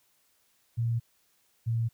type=tone pair in turn; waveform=sine; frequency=116.5 / 115.03 Hz; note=A#2 / A#2; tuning=-1 / -23 cents; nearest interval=unison; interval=22 cents; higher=first; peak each=-25 dBFS; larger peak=neither; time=0.77-1 / 1.66-1.89 s; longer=neither; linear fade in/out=20 ms; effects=white hiss -69 dBFS RMS until 1.93 s